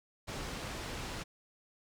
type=low-pass noise; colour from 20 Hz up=pink; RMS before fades=-41 dBFS; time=0.27-1.24 s; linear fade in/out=20 ms; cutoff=6700 Hz; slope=12 dB/octave; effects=none